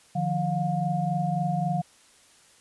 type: tone cluster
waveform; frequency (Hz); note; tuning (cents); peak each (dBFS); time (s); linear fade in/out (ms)
sine; 151.5 / 175.2 / 712; D#3 / F3 / F5; -46 / +6 / +33; -28; 0.15-1.82; 10
effects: white hiss -57 dBFS RMS until 2.6 s + resampled to 24000 Hz